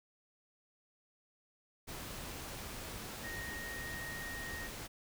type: tone in noise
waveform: sine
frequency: 1864.7 Hz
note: A#6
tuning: in tune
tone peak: -43 dBFS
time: 3.23-4.68 s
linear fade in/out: 20 ms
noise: pink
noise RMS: -45 dBFS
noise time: 1.87-4.88 s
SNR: -1 dB
effects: none